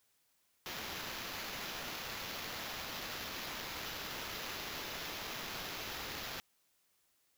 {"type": "noise with sample-and-hold", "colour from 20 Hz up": "blue", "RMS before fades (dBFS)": -43, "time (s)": [0.66, 6.4], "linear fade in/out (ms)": 0, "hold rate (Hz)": 8820, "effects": ["white hiss -75 dBFS RMS until 7.37 s"]}